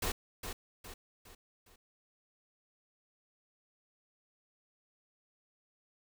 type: noise with echo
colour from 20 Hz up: pink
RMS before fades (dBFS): -34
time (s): 0.02-0.12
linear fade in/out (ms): 5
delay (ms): 410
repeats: 4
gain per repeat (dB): -7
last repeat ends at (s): 1.76
effects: none